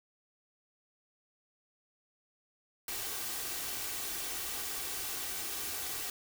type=noise with comb filter; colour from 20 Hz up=white; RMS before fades=-38 dBFS; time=2.88-6.1 s; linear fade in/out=2 ms; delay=2.6 ms; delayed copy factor=+0.5; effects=none